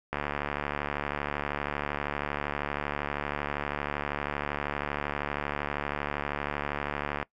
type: click train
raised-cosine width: 0.5 ms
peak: -15 dBFS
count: 517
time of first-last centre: 0.13-7.228 s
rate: 72.7 Hz
effects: noise-tail reverb RT60 0.1 s tail -21 dB re dry